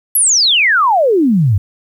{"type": "exponential sweep", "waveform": "sine", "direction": "down", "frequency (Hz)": [11840, 90.3], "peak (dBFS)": -8, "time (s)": [0.15, 1.58], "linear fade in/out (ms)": 5, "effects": ["8-bit"]}